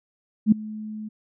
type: tone with ADSR envelope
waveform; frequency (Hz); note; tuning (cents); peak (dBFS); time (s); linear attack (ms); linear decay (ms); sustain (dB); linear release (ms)
sine; 214.9; A3; -41; -9; 0.46-1.09; 60; 5; -22; 14
effects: none